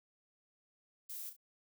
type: noise with echo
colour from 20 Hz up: violet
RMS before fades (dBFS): -45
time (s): 1.09-1.3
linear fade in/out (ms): 10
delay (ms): 33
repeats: 2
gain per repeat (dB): -8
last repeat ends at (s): 1.366
effects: none